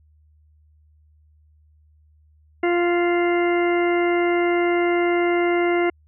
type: harmonic tone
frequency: 348.4 Hz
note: F4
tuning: 4 cents flat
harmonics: 1 / 2 / 3 / 4 / 5 / 6 / 8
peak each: -18 / -25 / -33 / -31 / -36 / -27 / -38 dBFS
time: 2.63-5.9 s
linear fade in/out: 5 ms
effects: added 76 Hz sine -53 dBFS peak until 6.07 s